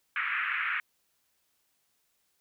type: band-pass noise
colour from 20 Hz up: pink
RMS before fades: -31 dBFS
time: 0.16-0.8 s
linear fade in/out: 2 ms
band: 1300 to 2500 Hz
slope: 48 dB/octave
effects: white hiss -74 dBFS RMS until 2.4 s